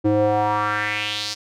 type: tone with band-pass filter sweep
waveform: square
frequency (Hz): 105.1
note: G#2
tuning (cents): +21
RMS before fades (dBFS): -21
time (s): 0.04-1.35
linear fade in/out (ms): 20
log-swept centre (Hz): 360 to 5200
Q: 3.2
effects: none